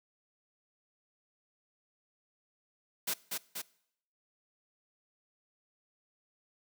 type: noise with echo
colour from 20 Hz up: white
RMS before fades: -33 dBFS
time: 3.07-3.14 s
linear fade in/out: 10 ms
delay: 240 ms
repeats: 2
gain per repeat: -3 dB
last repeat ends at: 3.62 s
effects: noise-tail reverb RT60 0.7 s tail -22 dB re dry + high-pass 150 Hz 12 dB/octave